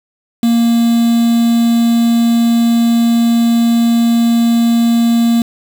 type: tone with quantisation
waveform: triangle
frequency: 233.1 Hz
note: A#3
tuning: in tune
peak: -6 dBFS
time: 0.43-5.42 s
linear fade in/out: 2 ms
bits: 4
effects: none